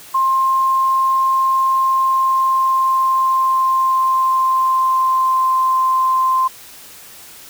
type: tone with pitch glide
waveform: sine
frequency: 1059 to 1042.6 Hz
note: C6 to C6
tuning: +21 to -6 cents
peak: -12 dBFS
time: 0.14-6.48 s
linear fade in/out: 10 ms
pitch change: -27 cents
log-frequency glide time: 1.7-5.53 s
effects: white hiss -39 dBFS RMS until 7.49 s